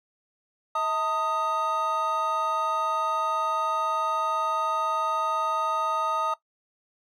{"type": "tone cluster", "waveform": "triangle", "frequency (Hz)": [641, 903, 1247], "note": ["E5", "A5", "D#6"], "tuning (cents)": [-49, 45, 3], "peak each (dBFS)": [-31, -27, -24], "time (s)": [0.75, 6.34], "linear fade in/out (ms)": 5, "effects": ["noise-tail reverb RT60 0.1 s tail -17 dB re dry"]}